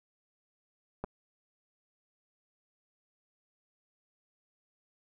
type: clicks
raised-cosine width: 1 ms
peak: -21 / -29 dBFS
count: 2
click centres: 1.04 / 1.045 s
effects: none